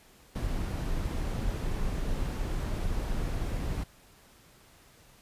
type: noise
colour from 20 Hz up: brown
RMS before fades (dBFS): -31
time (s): 0.35-3.84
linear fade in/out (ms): 10
effects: pink hiss -58 dBFS RMS until 5.21 s + resampled to 32000 Hz

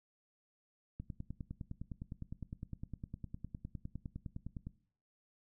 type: click train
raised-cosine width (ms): 5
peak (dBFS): -30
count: 37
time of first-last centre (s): 1-4.67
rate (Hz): 9.81
effects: noise-tail reverb RT60 0.5 s tail -18 dB re dry

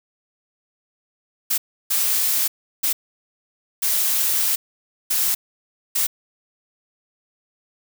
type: noise bursts at uneven times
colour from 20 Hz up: blue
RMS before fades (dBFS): -20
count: 6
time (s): 1.5-1.58 / 1.9-2.48 / 2.83-2.93 / 3.82-4.56 / 5.1-5.35 / 5.95-6.07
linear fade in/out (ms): 10
effects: none

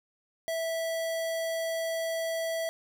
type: tone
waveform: square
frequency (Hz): 656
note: E5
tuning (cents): -9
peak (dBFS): -30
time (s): 0.48-2.69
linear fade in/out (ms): 0
effects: none

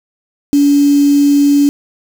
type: tone with quantisation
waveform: sine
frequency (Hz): 285.4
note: D4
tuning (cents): -49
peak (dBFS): -6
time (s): 0.53-1.69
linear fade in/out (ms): 0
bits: 4
effects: none

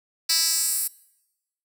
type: tone with high-pass filter sweep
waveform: 10% pulse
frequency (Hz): 327.7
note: E4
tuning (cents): -10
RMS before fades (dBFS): -23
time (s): 0.29-0.88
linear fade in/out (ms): 10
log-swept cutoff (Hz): 4600 to 11000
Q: 1.8
effects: noise-tail reverb RT60 0.9 s tail -22 dB re dry

